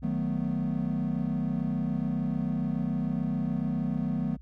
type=chord; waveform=triangle; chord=B dominant seventh; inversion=first; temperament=equal; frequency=155.56 / 185 / 220 / 246.9 Hz; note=D#3 / F#3 / A3 / B3; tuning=0 / 0 / 0 / 0 cents; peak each=-30 dBFS; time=0.02-4.37 s; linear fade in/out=20 ms; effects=tanh soft clip ceiling -17 dBFS + added 60 Hz sine -45 dBFS peak until 4.41 s